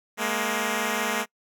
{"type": "tone pair together", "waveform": "5% pulse", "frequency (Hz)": [210.4, 235.2], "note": ["G#3", "A#3"], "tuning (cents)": [23, 16], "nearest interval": "major second", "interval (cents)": 193, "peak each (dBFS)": -16, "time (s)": [0.17, 1.26], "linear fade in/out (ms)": 50, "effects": ["noise-tail reverb RT60 0.1 s tail -25 dB re dry"]}